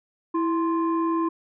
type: tone pair together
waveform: sine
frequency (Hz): 329.6 / 1046.4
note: E4 / C6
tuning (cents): 0 / 0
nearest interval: octave + minor sixth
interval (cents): 2000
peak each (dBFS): -21 / -25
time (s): 0.34-1.29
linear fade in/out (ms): 10
effects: tanh soft clip ceiling -16 dBFS